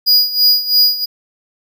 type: tone with tremolo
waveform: square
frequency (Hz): 4900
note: D#8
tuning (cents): -27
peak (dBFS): -7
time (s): 0.06-1.06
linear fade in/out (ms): 20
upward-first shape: sine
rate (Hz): 3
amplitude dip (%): 80
effects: none